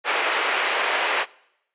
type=band-pass noise; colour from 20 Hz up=white; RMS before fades=-23 dBFS; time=0.04-1.26 s; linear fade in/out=50 ms; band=420 to 2700 Hz; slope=24 dB/octave; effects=noise-tail reverb RT60 0.8 s tail -23 dB re dry + resampled to 8000 Hz